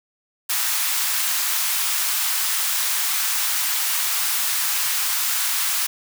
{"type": "high-pass noise", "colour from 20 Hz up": "white", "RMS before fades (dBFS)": -22, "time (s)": [0.49, 5.87], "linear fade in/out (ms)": 10, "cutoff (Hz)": 890, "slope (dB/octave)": 24, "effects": []}